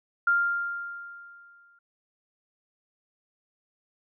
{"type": "tone with exponential decay", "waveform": "sine", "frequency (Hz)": 1396.9, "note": "F6", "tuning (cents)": 0, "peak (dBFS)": -18, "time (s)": [0.27, 1.79], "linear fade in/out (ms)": 5, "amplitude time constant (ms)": 330, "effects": []}